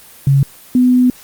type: tone pair in turn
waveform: sine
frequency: 137.9 / 250.4 Hz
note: C#3 / B3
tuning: -9 / +24 cents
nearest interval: minor seventh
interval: 1033 cents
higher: second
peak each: -7 dBFS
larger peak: neither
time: 0.27-0.43 / 0.75-1.1 s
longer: second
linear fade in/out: 2 ms
effects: white hiss -40 dBFS RMS until 1.23 s + Opus 24 kbps